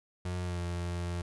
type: tone with pitch glide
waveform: 35% pulse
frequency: 89.7 to 87.05 Hz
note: F2 to F2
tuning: +47 to -5 cents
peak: -31 dBFS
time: 0.25-1.22 s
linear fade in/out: 5 ms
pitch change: -52 cents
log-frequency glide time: 0.43-0.6 s
effects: resampled to 24000 Hz